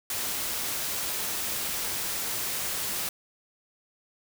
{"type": "noise", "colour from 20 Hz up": "white", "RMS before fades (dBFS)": -31, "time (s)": [0.1, 3.09], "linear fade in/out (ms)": 2, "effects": []}